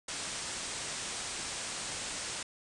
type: low-pass noise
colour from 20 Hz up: white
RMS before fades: -39 dBFS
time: 0.08-2.43 s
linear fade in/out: 5 ms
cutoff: 9300 Hz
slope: 96 dB/octave
effects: none